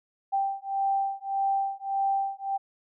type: beating tone pair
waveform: sine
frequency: 784 / 785.7 Hz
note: G5 / G5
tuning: 0 / +4 cents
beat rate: 1.7 Hz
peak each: -28 dBFS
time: 0.32-2.58 s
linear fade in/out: 20 ms
effects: none